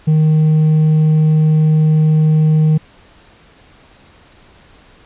triangle tone with hard clipping, 155.56 Hz, D#3, in tune, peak -7 dBFS, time 0.07-2.78 s, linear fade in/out 10 ms, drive 1 dB, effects pink hiss -46 dBFS RMS until 5.05 s + resampled to 8000 Hz

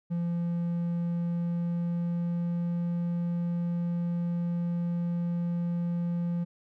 triangle tone with pitch glide, 171.5 to 172.49 Hz, F3 to F3, -31 to -21 cents, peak -25 dBFS, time 0.1-6.45 s, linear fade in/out 20 ms, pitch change +10 cents, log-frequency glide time 1.17-2.86 s, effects none

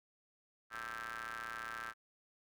sawtooth ring-modulated tone, 114.7 Hz, A#2, 28 cents flat, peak -35 dBFS, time 0.7-1.94 s, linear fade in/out 50 ms, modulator 1450 Hz, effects none

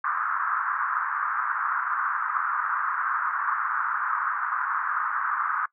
pink band-pass noise, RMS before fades -27 dBFS, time 0.04-5.66 s, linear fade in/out 5 ms, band 1100 to 1500 Hz, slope 48 dB/octave, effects noise-tail reverb RT60 0.1 s tail -21 dB re dry

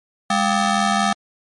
20% pulse ring-modulated tone, 493.9 Hz, B4, in tune, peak -8 dBFS, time 0.3-1.13 s, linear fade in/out 5 ms, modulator 289 Hz, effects low-pass 9000 Hz 12 dB/octave + MP3 48 kbps

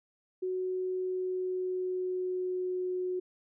sine tone with pitch glide, 370 to 365.5 Hz, F#4 to F#4, 0 to -21 cents, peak -30 dBFS, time 0.42-3.2 s, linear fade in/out 10 ms, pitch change -21 cents, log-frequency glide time 0.98-2.91 s, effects none

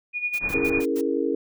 sine tone with tremolo, 2450 Hz, D#7, 27 cents flat, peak -21 dBFS, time 0.13-0.85 s, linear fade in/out 50 ms, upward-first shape sine, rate 10 Hz, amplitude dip 75%
white noise bursts, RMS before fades -40 dBFS, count 5, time 0.33-1.014 s, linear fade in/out 10 ms, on 60 ms, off 96 ms
pink low-pass noise, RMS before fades -34 dBFS, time 0.4-0.85 s, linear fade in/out 50 ms, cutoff 1900 Hz, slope 48 dB/octave
sine chord, A# half-diminished seventh, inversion first, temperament equal, 277.2 / 329.6 / 415.3 / 466.2 Hz, C#4 / E4 / G#4 / A#4, 0 / 0 / 0 / 0 cents, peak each -27 dBFS, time 0.54-1.35 s, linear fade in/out 5 ms
effects none

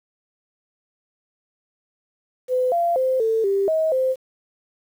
sine tone with pitch steps, 507 / 687 / 519 / 446.8 / 394.4 / 636 / 520 Hz, B4 / F5 / C5 / A4 / G4 / D#5 / C5, +45 / -29 / -14 / +27 / +11 / +38 / -11 cents, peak -17 dBFS, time 2.48-4.16 s, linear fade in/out 50 ms, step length 240 ms, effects 8-bit

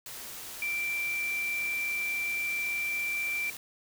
sine tone in noise, 2349 Hz, D7, in tune, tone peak -29 dBFS, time 0.62-3.5 s, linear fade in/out 2 ms, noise white, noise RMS -42 dBFS, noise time 0.06-3.57 s, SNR +10 dB, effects none

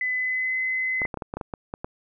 sine tone with pitch glide, 2010 to 2038 Hz, B6 to C7, +30 to -46 cents, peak -23 dBFS, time 0.01-1.06 s, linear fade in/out 2 ms, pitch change +24 cents, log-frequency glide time 0.15-0.58 s
clicks, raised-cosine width 1 ms, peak -17 dBFS, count 11, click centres 1.018 / 1.052 / 1.142 / 1.173 / 1.222 / 1.339 / 1.37 / 1.412 / 1.538 / 1.739 / 1.845 s
effects none

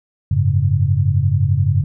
sine chord, F# suspended second, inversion none, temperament just, 92.5 / 104.06 / 138.75 Hz, F#2 / G#2 / C#3, 0 / +4 / +2 cents, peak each -17 dBFS, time 0.31-1.84 s, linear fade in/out 5 ms, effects none

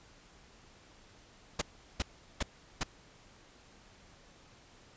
pink noise bursts, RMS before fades -31 dBFS, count 4, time 1.59-2.834 s, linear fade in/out 5 ms, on 26 ms, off 380 ms, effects pink hiss -59 dBFS RMS until 4.96 s + resampled to 16000 Hz

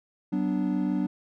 triangle chord, B minor, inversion second, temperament equal with one note detuned, 188.45 / 246.9 / 293.7 Hz, F#3 / B3 / D4, +32 / 0 / 0 cents, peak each -26 / -28 / -26 dBFS, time 0.32-1.07 s, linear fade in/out 10 ms, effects none

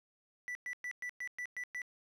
triangle tone bursts, 1971 Hz, B6, 4 cents flat, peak -36 dBFS, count 8, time 0.48-1.818 s, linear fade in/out 0 ms, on 71 ms, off 110 ms, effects none

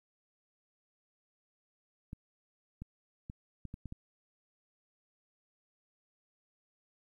clicks, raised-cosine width 5 ms, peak -30 dBFS, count 7, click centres 2.131 / 2.82 / 3.299 / 3.653 / 3.741 / 3.857 / 3.924 s, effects 12-bit

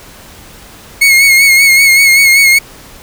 40% pulse tone with vibrato, 2180 Hz, C#7, 29 cents flat, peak -3 dBFS, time 1.01-2.59 s, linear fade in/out 10 ms, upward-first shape sine, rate 5.2 Hz, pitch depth 43 cents each way, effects pink hiss -35 dBFS RMS until 3.02 s

